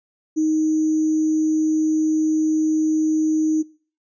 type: tone with sample-and-hold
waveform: sine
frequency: 312.6 Hz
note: D#4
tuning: 8 cents sharp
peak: -16 dBFS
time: 0.36-3.63 s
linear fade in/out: 20 ms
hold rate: 6300 Hz
effects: noise-tail reverb RT60 0.4 s tail -21 dB re dry + resampled to 16000 Hz